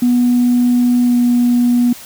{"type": "tone with pitch glide", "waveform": "sine", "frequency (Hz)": [244.6, 242.6], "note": ["B3", "B3"], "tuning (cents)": [-16, -31], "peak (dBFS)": -8, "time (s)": [0.02, 1.93], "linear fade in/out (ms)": 5, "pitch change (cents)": -15, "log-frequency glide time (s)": [1.03, 1.18], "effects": ["tanh soft clip ceiling -5 dBFS", "white hiss -35 dBFS RMS until 2.05 s"]}